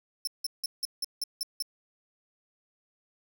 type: tone bursts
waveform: sawtooth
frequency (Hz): 5330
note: E8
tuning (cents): +18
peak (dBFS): -26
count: 8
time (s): 0.25-1.624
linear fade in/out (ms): 2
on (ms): 23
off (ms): 170
effects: none